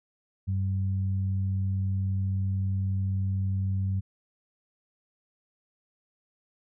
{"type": "tone pair together", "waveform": "sine", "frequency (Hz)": [96.3, 192.49], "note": ["G2", "G3"], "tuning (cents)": [-30, -31], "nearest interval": "octave", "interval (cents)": 1199, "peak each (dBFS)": [-25, -36], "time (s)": [0.47, 4.01], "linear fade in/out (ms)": 20, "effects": []}